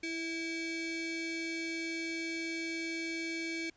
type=ring-modulated tone; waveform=45% pulse; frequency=981 Hz; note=B5; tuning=12 cents flat; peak=-32 dBFS; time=0.03-3.7 s; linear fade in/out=5 ms; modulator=1310 Hz; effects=pink hiss -68 dBFS RMS until 3.76 s + resampled to 16000 Hz